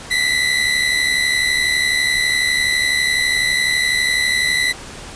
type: tone pair together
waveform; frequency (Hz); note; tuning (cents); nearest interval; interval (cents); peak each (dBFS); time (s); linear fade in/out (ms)
30% pulse; 1957 / 2029; B6 / B6; -16 / +46; minor second; 62; -15; 0.1-4.73; 20
effects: pink hiss -34 dBFS RMS until 5.15 s + resampled to 22050 Hz